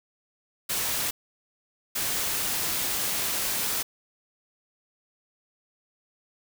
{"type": "noise bursts at uneven times", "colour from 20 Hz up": "white", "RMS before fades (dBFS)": -28, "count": 2, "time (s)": [[0.69, 1.11], [1.95, 3.83]], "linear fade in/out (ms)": 10, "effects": []}